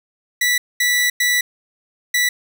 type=tone bursts at uneven times; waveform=sawtooth; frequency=1964 Hz; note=B6; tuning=10 cents flat; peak=-11 dBFS; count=4; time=0.41-0.58 / 0.8-1.1 / 1.2-1.41 / 2.14-2.29 s; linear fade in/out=5 ms; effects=none